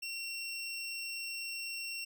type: tone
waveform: 25% pulse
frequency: 2728 Hz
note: F7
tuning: 41 cents flat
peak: -34 dBFS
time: 0.02-2.05 s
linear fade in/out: 10 ms
effects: none